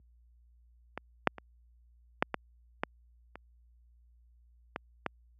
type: clicks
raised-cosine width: 0.5 ms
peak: -21 / -6 / -27 / -8 / -15 / -13 / -28 / -19 / -15 dBFS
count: 9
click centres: 0.976 / 1.273 / 1.383 / 2.225 / 2.343 / 2.835 / 3.356 / 4.761 / 5.063 s
effects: added 59 Hz sine -43 dBFS peak until 5.39 s + high-pass 150 Hz 12 dB/octave

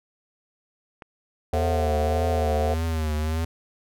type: click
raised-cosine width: 0.5 ms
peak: -25 dBFS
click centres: 1.022 s
type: chord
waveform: sine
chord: F# half-diminished seventh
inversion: first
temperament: just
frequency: 444 / 532.8 / 666 / 740 Hz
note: A4 / C5 / E5 / F#5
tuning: +16 / +31 / +18 / 0 cents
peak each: -29 dBFS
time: 1.53-2.74 s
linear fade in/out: 2 ms
type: tone with vibrato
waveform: square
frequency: 79 Hz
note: D#2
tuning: 27 cents sharp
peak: -24 dBFS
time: 1.53-3.45 s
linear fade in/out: 5 ms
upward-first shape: triangle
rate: 1.7 Hz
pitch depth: 80 cents each way
effects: none

